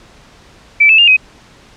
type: tone with pitch steps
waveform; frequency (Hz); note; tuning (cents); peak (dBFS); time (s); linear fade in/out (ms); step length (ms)
sine; 2318 / 2620 / 2808 / 2526; D7 / E7 / F7 / D#7; -23 / -11 / +9 / +26; -4; 0.8-1.168; 10; 92
effects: pink hiss -43 dBFS RMS until 1.76 s + low-pass 6000 Hz 12 dB/octave